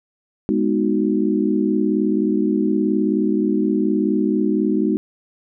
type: chord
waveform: sine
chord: G# minor seventh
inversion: none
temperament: equal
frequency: 207.7 / 246.9 / 311.1 / 370 Hz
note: G#3 / B3 / D#4 / F#4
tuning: 0 / 0 / 0 / 0 cents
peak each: -20 / -23 / -20 / -23 dBFS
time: 0.49-4.97 s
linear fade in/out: 0 ms
effects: none